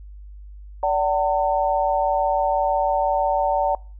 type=tone cluster; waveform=sine; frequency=580 / 758 / 904 Hz; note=D5 / F#5 / A5; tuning=-22 / +42 / +47 cents; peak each=-22 dBFS; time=0.83-3.75 s; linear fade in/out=2 ms; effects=noise-tail reverb RT60 0.4 s tail -24 dB re dry + added 50 Hz sine -37 dBFS peak until 3.99 s